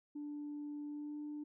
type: tone with pitch glide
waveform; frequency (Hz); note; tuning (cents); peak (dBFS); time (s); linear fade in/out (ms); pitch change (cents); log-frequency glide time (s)
sine; 293.7 to 297.1; D4 to D4; 0 to +20; -40; 0.15-1.44; 10; +20; 0.86-1.19
effects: tanh soft clip ceiling -38 dBFS